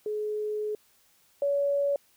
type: tone pair in turn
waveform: sine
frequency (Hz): 423.9 / 565.8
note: G#4 / C#5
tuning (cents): +35 / +35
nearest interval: perfect fourth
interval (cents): 500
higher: second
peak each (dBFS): -28 / -23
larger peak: second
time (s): 0.06-0.75 / 1.42-1.96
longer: first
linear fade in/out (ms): 2
effects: white hiss -64 dBFS RMS until 2.16 s